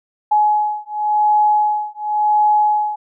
sine beating tone pair, 843 / 843.92 Hz, G#5 / G#5, +26 / +28 cents, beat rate 0.92 Hz, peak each -16 dBFS, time 0.31-2.96 s, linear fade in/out 10 ms, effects none

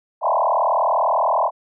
sine tone with frequency modulation, 826 Hz, G#5, 10 cents flat, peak -15 dBFS, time 0.21-1.51 s, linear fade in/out 50 ms, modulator 39.7 Hz, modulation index 5.6, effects none

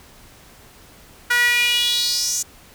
sawtooth tone with high-pass filter sweep, 482.9 Hz, B4, 39 cents flat, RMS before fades -19 dBFS, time 1.3-2.43 s, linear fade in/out 10 ms, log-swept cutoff 1600 to 6900 Hz, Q 5.3, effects pink hiss -47 dBFS RMS until 2.74 s

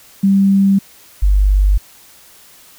sine tone pair in turn, 196 / 49.21 Hz, G3 / G1, 0 / +7 cents, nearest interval 2 octaves, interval 2393 cents, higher first, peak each -8 dBFS, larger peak neither, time 0.23-0.79 / 1.22-1.78 s, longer neither, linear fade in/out 10 ms, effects white hiss -44 dBFS RMS until 2.78 s

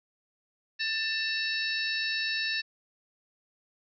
harmonic tone with a mistuned harmonic, 888 Hz, A5, 16 cents sharp, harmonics 2 / 3 / 4 / 5 / 6, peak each -32 / -34 / -35 / -36 / -37 dBFS, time 0.79-2.62 s, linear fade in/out 20 ms, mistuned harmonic 4, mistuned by +140 cents, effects none

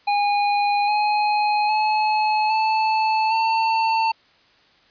square tone with pitch steps, 819 / 837.7 / 856.7 / 876.3 / 896.2 Hz, G#5 / G#5 / A5 / A5 / A5, -24 / +15 / -46 / -7 / +32 cents, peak -18 dBFS, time 0.07-4.12 s, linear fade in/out 10 ms, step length 810 ms, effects white hiss -56 dBFS RMS until 4.9 s + resampled to 11025 Hz

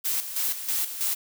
blue noise with tremolo, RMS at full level -26 dBFS, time 0.04-1.15 s, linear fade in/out 20 ms, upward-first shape square, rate 3.1 Hz, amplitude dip 65%, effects none

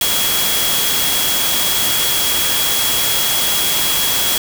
sine tone in noise, 3323 Hz, G#7, in tune, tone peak -20 dBFS, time 0.01-4.38 s, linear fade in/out 2 ms, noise white, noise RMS -17 dBFS, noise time 0.01-4.38 s, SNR -6 dB, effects none

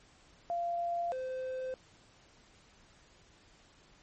sine / triangle tone pair in turn, 690 / 516.9 Hz, F5 / C5, -21 / -21 cents, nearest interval perfect fourth, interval 500 cents, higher first, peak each -31 / -33 dBFS, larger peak first, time 0.5-1.12 / 1.12-1.74 s, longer neither, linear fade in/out 0 ms, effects pink hiss -62 dBFS RMS until 4.02 s + MP3 32 kbps

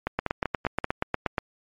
two click trains, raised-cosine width 0.5 ms, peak -11 / -9 dBFS, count 5 / 11, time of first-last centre 0.07-0.844 / 0.19-1.382 s, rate 5.17 / 8.39 Hz, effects MP3 64 kbps

